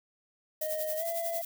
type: noise with tremolo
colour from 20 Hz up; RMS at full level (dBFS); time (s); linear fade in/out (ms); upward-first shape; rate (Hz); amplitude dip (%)
violet; -34; 0.61-1.45; 5; triangle; 11; 80
type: tone with pitch glide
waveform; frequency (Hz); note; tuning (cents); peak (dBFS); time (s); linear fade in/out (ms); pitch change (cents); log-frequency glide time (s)
triangle; 622.3 to 670.8; D#5 to E5; 0 to +30; -30; 0.61-1.42; 10; +130; 0.97-1.04
effects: none